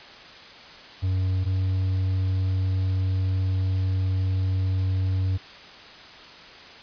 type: tone pair in turn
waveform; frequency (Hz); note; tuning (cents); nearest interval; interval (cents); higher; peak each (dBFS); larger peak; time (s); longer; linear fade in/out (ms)
triangle; 93.5 / 94.2; F#2 / F#2; +19 / +32; unison; 13; second; -19; neither; 1.02-1.45 / 1.45-5.38; second; 20
effects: white hiss -44 dBFS RMS until 6.82 s + resampled to 11025 Hz